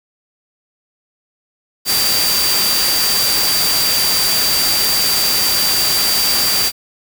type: tone in noise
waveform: sine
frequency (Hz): 4690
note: D8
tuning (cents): -3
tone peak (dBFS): -16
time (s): 1.85-6.72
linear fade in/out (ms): 50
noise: white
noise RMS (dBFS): -17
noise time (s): 1.85-6.72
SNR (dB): -2
effects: none